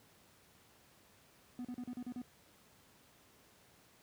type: tone bursts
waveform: triangle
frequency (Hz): 246.9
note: B3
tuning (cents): 0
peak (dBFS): -38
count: 7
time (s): 1.59-2.217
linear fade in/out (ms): 0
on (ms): 57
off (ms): 38
effects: pink hiss -65 dBFS RMS until 4.02 s + high-pass 80 Hz 12 dB/octave